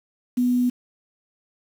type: tone with quantisation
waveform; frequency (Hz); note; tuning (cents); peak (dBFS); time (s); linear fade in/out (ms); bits
sine; 246.9; B3; 0; -17; 0.37-0.7; 10; 7
effects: none